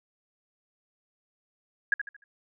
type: tone with echo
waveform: sine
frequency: 1652 Hz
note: G#6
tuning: 10 cents flat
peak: -19 dBFS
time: 1.92-1.94 s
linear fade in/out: 2 ms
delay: 75 ms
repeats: 4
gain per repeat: -9 dB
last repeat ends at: 2.24 s
effects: none